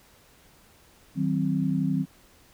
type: chord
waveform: sine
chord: C diminished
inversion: first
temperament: just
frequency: 156.98 / 188.37 / 261.6 Hz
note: Eb3 / Gb3 / C4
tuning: +16 / +31 / 0 cents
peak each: -27 dBFS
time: 1.15-2.06 s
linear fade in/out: 50 ms
effects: pink hiss -57 dBFS RMS until 2.53 s